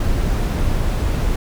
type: noise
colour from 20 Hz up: brown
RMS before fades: -18 dBFS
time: 0-1.36 s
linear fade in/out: 5 ms
effects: none